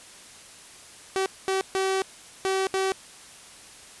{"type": "tone bursts at uneven times", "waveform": "sawtooth", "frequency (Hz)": 382.8, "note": "G4", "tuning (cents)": -41, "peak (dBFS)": -19, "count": 5, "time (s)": [[1.16, 1.26], [1.48, 1.61], [1.75, 2.02], [2.45, 2.67], [2.74, 2.92]], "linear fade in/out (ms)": 0, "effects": ["white hiss -47 dBFS RMS until 4 s", "resampled to 24000 Hz"]}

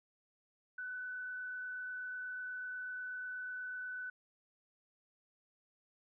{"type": "tone with frequency modulation", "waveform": "sine", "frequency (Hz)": 1498, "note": "F#6", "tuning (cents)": 21, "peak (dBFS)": -40, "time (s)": [0.78, 4.1], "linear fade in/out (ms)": 5, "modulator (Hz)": 28.2, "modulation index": 0.49, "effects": []}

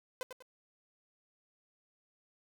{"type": "tone with echo", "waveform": "sawtooth", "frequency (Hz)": 510, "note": "C5", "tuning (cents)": -44, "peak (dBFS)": -32, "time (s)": [0.21, 0.23], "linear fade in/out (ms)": 0, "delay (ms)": 97, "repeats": 2, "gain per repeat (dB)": -8, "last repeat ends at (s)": 0.424, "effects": []}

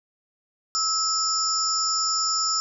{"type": "tone cluster", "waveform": "sine", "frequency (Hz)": [1305, 5040, 5390, 7090], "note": ["E6", "D#8", "E8", "A8"], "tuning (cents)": [-18, 21, 38, 12], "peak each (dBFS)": -27, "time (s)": [0.75, 2.6], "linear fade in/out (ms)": 0, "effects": []}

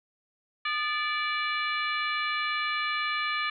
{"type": "harmonic tone with a mistuned harmonic", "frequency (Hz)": 582, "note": "D5", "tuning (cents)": -16, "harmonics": [2, 3, 4, 5, 6, 7], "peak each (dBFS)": [-31, -33, -32, -37, -40, -40], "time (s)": [0.65, 3.5], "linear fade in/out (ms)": 5, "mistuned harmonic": 2, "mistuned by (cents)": 78, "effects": []}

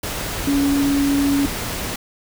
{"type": "tone in noise", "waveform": "sine", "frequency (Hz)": 281.1, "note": "C#4", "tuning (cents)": 24, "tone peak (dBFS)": -15, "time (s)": [0.47, 1.46], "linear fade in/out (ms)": 5, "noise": "pink", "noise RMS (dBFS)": -26, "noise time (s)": [0.03, 1.96], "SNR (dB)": 8, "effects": []}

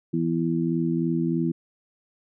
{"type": "harmonic tone", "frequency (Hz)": 83.2, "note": "E2", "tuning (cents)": 17, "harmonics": [2, 3, 4], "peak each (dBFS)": [-25, -27, -26], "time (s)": [0.13, 1.52], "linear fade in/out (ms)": 10, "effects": []}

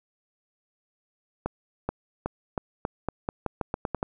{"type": "accelerating click train", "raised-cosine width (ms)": 1, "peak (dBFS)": -13, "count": 13, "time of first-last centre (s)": [1.46, 4.029], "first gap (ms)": 430, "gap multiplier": 0.86, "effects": []}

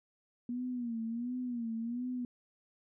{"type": "tone with vibrato", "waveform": "sine", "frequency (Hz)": 238.3, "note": "A#3", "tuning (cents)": 38, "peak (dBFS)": -34, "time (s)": [0.49, 2.25], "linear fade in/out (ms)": 2, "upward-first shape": "sine", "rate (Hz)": 1.4, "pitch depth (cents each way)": 97, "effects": []}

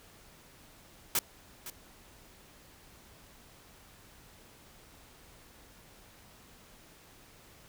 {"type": "noise with echo", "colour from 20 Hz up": "white", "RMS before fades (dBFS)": -28, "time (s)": [1.15, 1.19], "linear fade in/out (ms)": 2, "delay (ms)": 510, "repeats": 1, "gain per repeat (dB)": -14, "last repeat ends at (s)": 1.7, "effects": ["pink hiss -57 dBFS RMS until 7.68 s"]}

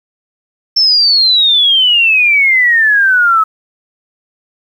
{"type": "exponential sweep", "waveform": "sine", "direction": "down", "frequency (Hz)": [5400, 1279], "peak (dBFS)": -6, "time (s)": [0.76, 3.44], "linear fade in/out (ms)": 10, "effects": ["7-bit"]}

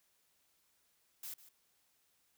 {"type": "noise with echo", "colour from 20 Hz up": "blue", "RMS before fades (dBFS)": -45, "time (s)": [1.23, 1.34], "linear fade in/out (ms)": 5, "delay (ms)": 150, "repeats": 1, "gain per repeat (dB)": -15, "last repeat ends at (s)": 1.49, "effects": ["white hiss -75 dBFS RMS until 2.37 s"]}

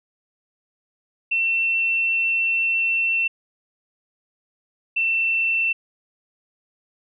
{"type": "tone pair in turn", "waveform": "sine", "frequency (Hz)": [2697, 2685], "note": ["E7", "E7"], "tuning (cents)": [39, 31], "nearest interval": "unison", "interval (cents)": 8, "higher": "first", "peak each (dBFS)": -18, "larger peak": "neither", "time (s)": [[1.31, 3.28], [4.96, 5.73]], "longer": "first", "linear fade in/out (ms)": 10, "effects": []}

